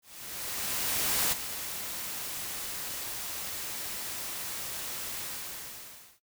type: noise with ADSR envelope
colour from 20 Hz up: white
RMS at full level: -27 dBFS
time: 0.02-6.2 s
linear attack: 1300 ms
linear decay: 17 ms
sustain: -10 dB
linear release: 990 ms
effects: noise-tail reverb RT60 0.1 s tail -18 dB re dry